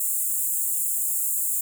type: high-pass noise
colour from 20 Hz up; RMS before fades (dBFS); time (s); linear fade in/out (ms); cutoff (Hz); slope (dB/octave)
pink; -25; 0-1.61; 5; 7200; 96
effects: none